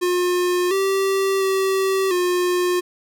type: tone with pitch steps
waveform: square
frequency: 357.6 / 388.3 / 384.5 / 357.8 Hz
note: F4 / G4 / G4 / F4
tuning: +41 / -16 / -33 / +42 cents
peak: -18 dBFS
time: 0.01-2.81 s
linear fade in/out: 20 ms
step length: 700 ms
effects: none